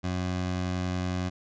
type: tone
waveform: 20% pulse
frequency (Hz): 91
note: F#2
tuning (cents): -28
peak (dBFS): -23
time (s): 0.03-1.3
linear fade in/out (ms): 20
effects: resampled to 16000 Hz